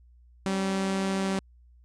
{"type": "tone pair together", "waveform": "sawtooth", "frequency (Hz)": [192.9, 272.8], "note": ["G3", "C#4"], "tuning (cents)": [-28, -28], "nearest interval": "tritone", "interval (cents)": 600, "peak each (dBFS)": [-22, -34], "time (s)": [0.46, 1.39], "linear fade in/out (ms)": 0, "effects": ["added 60 Hz sine -53 dBFS peak until 1.84 s", "resampled to 22050 Hz"]}